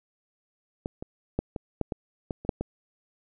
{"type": "clicks", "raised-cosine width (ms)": 2, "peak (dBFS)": [-17, -22, -12, -19, -13, -16, -17, -27, -8, -16], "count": 10, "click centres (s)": [0.859, 1.025, 1.39, 1.562, 1.813, 1.922, 2.308, 2.45, 2.492, 2.61], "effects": []}